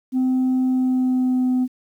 sine tone with pitch glide, 257.4 to 253.7 Hz, C4 to B3, -28 to +47 cents, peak -14 dBFS, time 0.12-1.68 s, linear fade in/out 50 ms, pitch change -25 cents, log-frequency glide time 0.63-1.5 s, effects tanh soft clip ceiling -15 dBFS + 9-bit

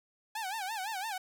sawtooth tone with vibrato, 820 Hz, G#5, 22 cents flat, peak -31 dBFS, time 0.35-1.18 s, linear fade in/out 5 ms, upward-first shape sine, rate 5.9 Hz, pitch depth 180 cents each way, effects none

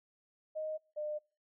sine tone pair in turn, 622.3 / 602.8 Hz, D#5 / D5, 0 / +45 cents, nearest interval minor second, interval 55 cents, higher first, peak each -35 / -35 dBFS, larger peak neither, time 0.55-0.78 / 0.96-1.19 s, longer neither, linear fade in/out 20 ms, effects noise-tail reverb RT60 0.4 s tail -25 dB re dry

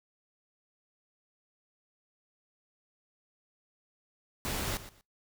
pink noise with echo, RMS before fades -34 dBFS, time 4.45-4.77 s, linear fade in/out 0 ms, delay 120 ms, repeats 2, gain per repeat -14 dB, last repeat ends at 5.01 s, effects noise-tail reverb RT60 0.2 s tail -23 dB re dry

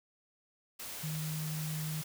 sine tone in noise, 155.56 Hz, D#3, in tune, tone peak -35 dBFS, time 1.03-2.02 s, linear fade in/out 10 ms, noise white, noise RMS -43 dBFS, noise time 0.79-2.04 s, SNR +5 dB, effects none

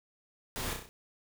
pink noise with echo, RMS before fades -37 dBFS, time 0.56-0.73 s, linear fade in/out 0 ms, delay 32 ms, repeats 5, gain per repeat -4 dB, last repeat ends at 0.89 s, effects none

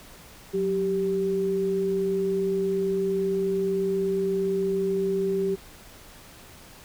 sine tone pair together, 183.68 / 389.2 Hz, F#3 / G4, -12 / -12 cents, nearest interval octave + minor second, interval 1300 cents, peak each -30 / -23 dBFS, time 0.53-5.56 s, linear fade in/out 20 ms, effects pink hiss -48 dBFS RMS until 6.84 s

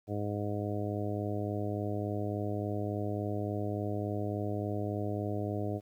harmonic tone, 103.5 Hz, G#2, 5 cents flat, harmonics 1 / 2 / 3 / 4 / 5 / 6 / 7, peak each -35 / -40 / -38 / -40 / -43 / -41 / -44 dBFS, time 0.07-5.81 s, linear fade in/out 50 ms, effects 11-bit

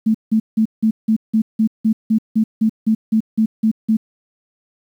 sine tone bursts, 220 Hz, A3, in tune, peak -11 dBFS, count 16, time 0.06-3.97 s, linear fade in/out 10 ms, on 85 ms, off 170 ms, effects 8-bit

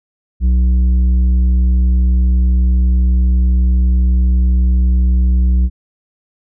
triangle tone with tanh clipping, 62 Hz, B1, 7 cents sharp, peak -10 dBFS, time 0.4-5.7 s, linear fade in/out 50 ms, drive 11 dB, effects none

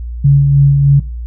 sine tone with tremolo, 140.4 Hz, C#3, 22 cents sharp, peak -3 dBFS, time 0.24-1 s, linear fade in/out 10 ms, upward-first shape sine, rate 3.2 Hz, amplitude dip 35%, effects noise-tail reverb RT60 0.3 s tail -20 dB re dry + added 59 Hz sine -20 dBFS peak until 1.26 s

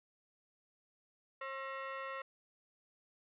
sine tone with frequency modulation, 270.1 Hz, C#4, 45 cents flat, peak -40 dBFS, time 1.41-2.22 s, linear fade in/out 5 ms, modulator 807 Hz, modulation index 2.4, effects none

